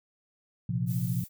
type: chord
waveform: sine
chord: Bb suspended second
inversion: none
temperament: equal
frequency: 116.54 / 130.81 / 174.61 Hz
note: Bb2 / C3 / F3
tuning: 0 / 0 / 0 cents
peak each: -31 dBFS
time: 0.69-1.24 s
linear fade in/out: 5 ms
type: noise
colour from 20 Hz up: violet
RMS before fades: -43 dBFS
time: 0.86-1.29 s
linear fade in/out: 50 ms
effects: none